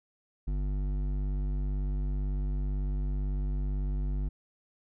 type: tone with hard clipping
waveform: sine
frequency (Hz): 49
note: G1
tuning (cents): 0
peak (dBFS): -30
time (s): 0.47-4.29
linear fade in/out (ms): 10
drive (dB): 11
effects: none